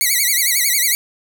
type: tone with vibrato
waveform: 5% pulse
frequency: 2093 Hz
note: C7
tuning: in tune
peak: -4 dBFS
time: 0.01-0.95 s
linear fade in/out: 0 ms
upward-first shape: sine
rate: 11 Hz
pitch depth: 150 cents each way
effects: none